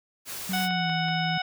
white noise, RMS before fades -36 dBFS, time 0.25-0.69 s, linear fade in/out 50 ms
sine tone with pitch glide, 188.4 to 164.96 Hz, F#3 to E3, +32 to +2 cents, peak -28 dBFS, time 0.49-1.38 s, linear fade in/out 5 ms, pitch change -230 cents, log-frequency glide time 0.6-0.91 s
click train, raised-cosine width 0.3 ms, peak -25 dBFS, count 4, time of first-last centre 0.52-1.084 s, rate 5.32 Hz
harmonic tone, 740 Hz, F#5, in tune, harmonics 1 / 2 / 3 / 4 / 5 / 7, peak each -29 / -32 / -34 / -35 / -36 / -37 dBFS, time 0.53-1.42 s, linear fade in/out 5 ms
effects none

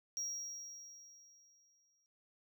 triangle tone with exponential decay, 5650 Hz, F8, 19 cents sharp, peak -35 dBFS, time 0.17-2.06 s, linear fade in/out 0 ms, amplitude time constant 410 ms, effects none

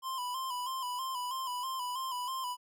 square tone with vibrato, 1019 Hz, C6, 46 cents flat, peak -35 dBFS, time 0.02-2.57 s, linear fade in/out 50 ms, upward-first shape square, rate 3.1 Hz, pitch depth 53 cents each way, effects none

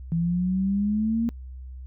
sine exponential sweep, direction up, 164.5 to 234.7 Hz, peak -21 dBFS, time 0.12-1.29 s, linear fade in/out 0 ms, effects noise-tail reverb RT60 0.1 s tail -26 dB re dry + added 64 Hz sine -36 dBFS peak until 1.86 s

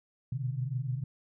sine tone cluster, 119.9 / 126.6 / 149.1 Hz, A#2 / B2 / D3, +49 / +43 / +27 cents, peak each -39 / -32 / -37 dBFS, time 0.32-1.04 s, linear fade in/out 5 ms, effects none

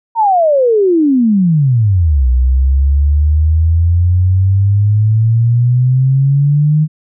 sine exponential two-way sweep, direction down then up, 940 to 61.6 to 155.8 Hz, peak -7 dBFS, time 0.15-6.88 s, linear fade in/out 50 ms, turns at 2.28 s, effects none

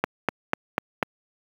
click train, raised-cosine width 0.5 ms, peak -5 dBFS, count 5, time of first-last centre 0.04-1.028 s, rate 4.05 Hz, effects high-pass 150 Hz 12 dB/octave + 7-bit

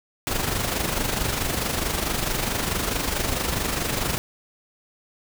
pink noise with amplitude modulation, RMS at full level -23 dBFS, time 0.27-4.18 s, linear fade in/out 0 ms, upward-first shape sine, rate 24.6 Hz, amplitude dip 55%, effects none

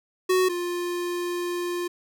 square tone pair in turn, 370 / 351.4 Hz, F#4 / F4, 0 / +11 cents, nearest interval minor second, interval 89 cents, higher first, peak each -19 / -27 dBFS, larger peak first, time 0.29-0.49 / 0.49-1.88 s, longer second, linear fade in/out 10 ms, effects none

